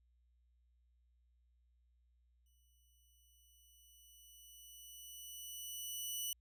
10% pulse tone with exponential growth, 2960 Hz, F#7, in tune, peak -30 dBFS, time 2.46-6.33 s, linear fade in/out 2 ms, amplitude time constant 840 ms, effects added 60 Hz sine -70 dBFS peak until 6.4 s

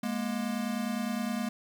square tone pair together, 207.7 / 237.4 Hz, G#3 / A#3, 0 / +32 cents, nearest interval major second, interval 232 cents, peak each -34 / -33 dBFS, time 0.03-1.49 s, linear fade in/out 5 ms, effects 10-bit

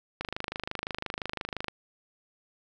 click train, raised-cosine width 0.3 ms, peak -16 dBFS, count 39, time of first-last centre 0.21-1.683 s, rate 25.8 Hz, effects none

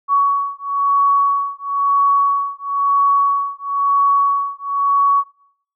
sine beating tone pair, 1122 / 1123 Hz, C#6 / C#6, +21 / +22 cents, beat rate 1 Hz, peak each -16 dBFS, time 0.08-5.24 s, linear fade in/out 50 ms, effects noise-tail reverb RT60 0.6 s tail -17 dB re dry

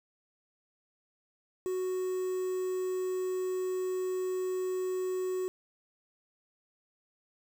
triangle tone with quantisation, 370 Hz, F#4, in tune, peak -28 dBFS, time 1.66-5.48 s, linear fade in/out 0 ms, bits 8, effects none

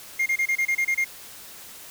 triangle tone bursts, 2124 Hz, C7, 25 cents sharp, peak -18 dBFS, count 9, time 0.19-1.046 s, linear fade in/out 10 ms, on 72 ms, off 26 ms, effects white hiss -43 dBFS RMS until 1.9 s

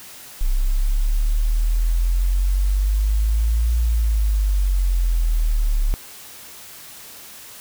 sine exponential two-way sweep, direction up then down, 31.97 to 58.27 to 34.61 Hz, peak -15 dBFS, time 0.41-5.94 s, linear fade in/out 0 ms, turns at 3.78 s, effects white hiss -40 dBFS RMS until 7.6 s

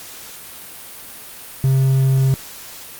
triangle tone, 133.4 Hz, C3, 34 cents sharp, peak -10 dBFS, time 1.64-2.34 s, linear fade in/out 0 ms, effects white hiss -36 dBFS RMS until 2.99 s + Opus 48 kbps

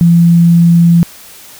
sine tone, 170 Hz, F3, 46 cents flat, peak -3 dBFS, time 0.01-1.03 s, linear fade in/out 0 ms, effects white hiss -35 dBFS RMS until 1.59 s

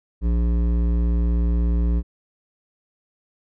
sine tone with hard clipping, 58.27 Hz, A#1, in tune, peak -19 dBFS, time 0.21-2.03 s, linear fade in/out 50 ms, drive 12 dB, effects none

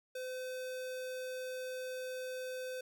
square tone, 511 Hz, C5, 41 cents flat, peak -40 dBFS, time 0.15-2.81 s, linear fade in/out 5 ms, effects none

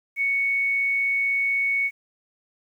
sine tone, 2221 Hz, C#7, 3 cents sharp, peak -20 dBFS, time 0.16-1.91 s, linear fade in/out 50 ms, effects 9-bit

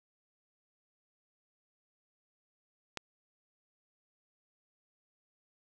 click, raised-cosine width 0.2 ms, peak -19 dBFS, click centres 2.973 s, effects none

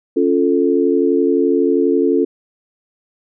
sine chord, Db augmented, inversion none, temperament equal, 277.2 / 349.2 / 440 Hz, Db4 / F4 / A4, 0 / 0 / 0 cents, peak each -16 dBFS, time 0.16-2.25 s, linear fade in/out 10 ms, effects none

